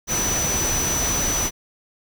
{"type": "tone in noise", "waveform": "sine", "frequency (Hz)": 5970, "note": "F#8", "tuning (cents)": 15, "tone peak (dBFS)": -22, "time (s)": [0.07, 1.51], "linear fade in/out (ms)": 50, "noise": "pink", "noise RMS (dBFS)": -25, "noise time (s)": [0.07, 1.51], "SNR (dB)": 0, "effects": []}